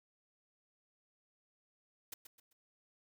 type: noise with echo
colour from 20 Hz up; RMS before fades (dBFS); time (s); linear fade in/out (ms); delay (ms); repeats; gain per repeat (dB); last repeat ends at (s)
white; -45; 2.12-2.14; 5; 130; 3; -9; 2.53
effects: none

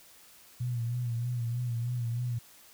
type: tone with vibrato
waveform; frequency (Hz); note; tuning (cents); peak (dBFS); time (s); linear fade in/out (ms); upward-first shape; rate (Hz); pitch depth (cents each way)
sine; 120; B2; -49; -29; 0.6-2.39; 10; sine; 3.2; 55
effects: white hiss -56 dBFS RMS until 2.73 s

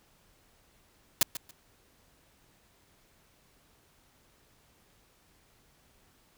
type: noise with echo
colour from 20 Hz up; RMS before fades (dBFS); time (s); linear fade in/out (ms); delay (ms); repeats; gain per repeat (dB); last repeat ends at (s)
white; -22; 1.21-1.23; 2; 140; 2; -14; 1.51
effects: pink hiss -65 dBFS RMS until 6.37 s

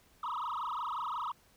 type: tone with frequency modulation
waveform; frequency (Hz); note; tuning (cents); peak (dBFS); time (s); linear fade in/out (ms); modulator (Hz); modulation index
sine; 1112; C#6; +5; -31; 0.23-1.32; 5; 25.6; 7.2
effects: tanh soft clip ceiling -33 dBFS + pink hiss -65 dBFS RMS until 1.56 s

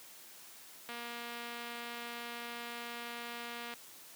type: click train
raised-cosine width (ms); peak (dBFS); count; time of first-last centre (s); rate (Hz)
0.3; -28; 676; 0.89-3.738; 237
effects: white hiss -54 dBFS RMS until 4.15 s + high-pass 150 Hz 12 dB/octave

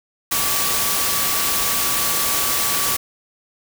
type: tone in noise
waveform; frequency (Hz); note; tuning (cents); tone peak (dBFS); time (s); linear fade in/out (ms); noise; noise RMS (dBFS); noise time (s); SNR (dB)
sine; 1147; D6; -41; -29; 0.31-2.97; 10; white; -20; 0.31-2.97; -12
effects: none

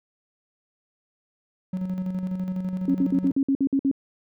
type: tone with tremolo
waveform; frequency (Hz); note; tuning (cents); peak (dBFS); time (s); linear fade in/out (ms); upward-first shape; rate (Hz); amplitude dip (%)
triangle; 185; F#3; 0; -22; 1.73-3.32; 5; square; 12; 45
type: tone bursts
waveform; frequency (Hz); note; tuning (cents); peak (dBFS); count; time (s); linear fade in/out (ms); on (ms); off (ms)
sine; 273.3; C#4; -24; -18; 9; 2.88-3.914; 2; 66; 55
effects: none

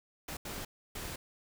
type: noise bursts at uneven times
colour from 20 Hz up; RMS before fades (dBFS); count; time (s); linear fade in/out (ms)
pink; -41; 3; 0.28-0.37 / 0.45-0.65 / 0.95-1.16; 5
effects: none

